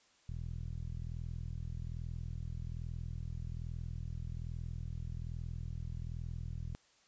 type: tone with low-pass filter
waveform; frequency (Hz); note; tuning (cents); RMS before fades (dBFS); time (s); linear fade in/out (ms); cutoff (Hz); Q
15% pulse; 41.2; E1; 0; -41; 0.29-6.75; 0; 130; 1.2
effects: white hiss -68 dBFS RMS until 7.07 s + resampled to 16000 Hz